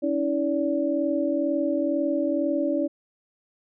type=tone cluster; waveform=sine; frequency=280.2 / 322.3 / 576 Hz; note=C#4 / E4 / D5; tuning=+19 / -39 / -34 cents; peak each=-26 dBFS; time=0.02-2.88 s; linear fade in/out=20 ms; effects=none